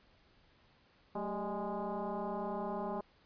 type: tone with frequency modulation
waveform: sine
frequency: 219.5 Hz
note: A3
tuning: 4 cents flat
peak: -35 dBFS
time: 1.15-3.01 s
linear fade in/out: 5 ms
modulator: 204 Hz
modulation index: 4.1
effects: pink hiss -67 dBFS RMS until 3.25 s + resampled to 11025 Hz